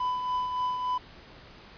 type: tone with tremolo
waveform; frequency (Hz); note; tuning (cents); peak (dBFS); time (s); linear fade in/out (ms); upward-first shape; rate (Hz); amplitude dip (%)
triangle; 1000; B5; +21; -23; 0-0.98; 5; triangle; 3.5; 50
effects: pink hiss -50 dBFS RMS until 1.77 s + resampled to 11025 Hz